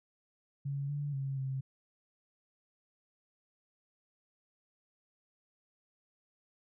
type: tone with pitch steps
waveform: sine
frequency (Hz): 139.9 / 144.7 / 136.3 / 133.4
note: C#3 / D3 / C#3 / C3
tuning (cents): +16 / -25 / -29 / +34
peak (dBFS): -33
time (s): 0.65-1.61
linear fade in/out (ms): 10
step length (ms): 240
effects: none